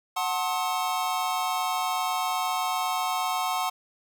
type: chord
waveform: square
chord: F# diminished seventh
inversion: none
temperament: just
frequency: 740 / 888 / 1065.6 / 1278.7 Hz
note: F#5 / A5 / C6 / Eb6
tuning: 0 / +16 / +31 / +47 cents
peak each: -30 / -33 / -31 / -35 dBFS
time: 0.16-3.7 s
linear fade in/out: 10 ms
effects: none